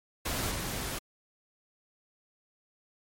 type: noise with level steps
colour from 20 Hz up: pink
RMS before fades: -32 / -35 dBFS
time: 0.25-0.99 s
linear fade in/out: 10 ms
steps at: 0.5 s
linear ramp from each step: 20 ms
effects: MP3 64 kbps